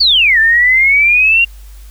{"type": "exponential two-way sweep", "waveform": "sine", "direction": "down then up", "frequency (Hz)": [4654, 1760, 2794], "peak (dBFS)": -6, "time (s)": [0, 1.45], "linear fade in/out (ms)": 10, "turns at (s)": 0.39, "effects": ["added 50 Hz sine -31 dBFS peak until 1.9 s", "white hiss -46 dBFS RMS until 1.9 s"]}